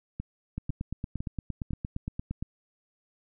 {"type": "two click trains", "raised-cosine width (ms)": 5, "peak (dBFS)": [-21, -20], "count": [4, 17], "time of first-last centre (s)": [[0.2, 1.708], [0.58, 2.425]], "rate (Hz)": [1.99, 8.67], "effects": []}